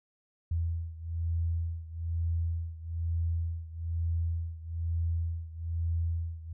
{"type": "beating tone pair", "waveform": "sine", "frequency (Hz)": [83, 84.1], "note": ["E2", "E2"], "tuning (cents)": [12, 35], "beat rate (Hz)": 1.1, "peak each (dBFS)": [-31, -34], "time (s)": [0.51, 6.53], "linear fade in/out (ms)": 5, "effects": []}